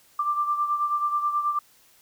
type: beating tone pair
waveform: sine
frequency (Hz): 1180 / 1189.3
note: D6 / D6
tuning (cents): +8 / +21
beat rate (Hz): 9.3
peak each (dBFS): -23 / -30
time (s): 0.19-1.59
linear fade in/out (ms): 5
effects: white hiss -58 dBFS RMS until 2.01 s